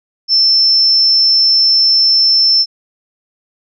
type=tone; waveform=sine; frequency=5330 Hz; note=E8; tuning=18 cents sharp; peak=-7 dBFS; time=0.28-2.66 s; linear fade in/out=50 ms; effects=none